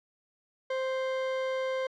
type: tone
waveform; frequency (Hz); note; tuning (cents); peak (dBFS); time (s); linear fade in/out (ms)
40% pulse; 523.3; C5; 0; -28; 0.7-1.87; 5
effects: low-pass 3000 Hz 12 dB/octave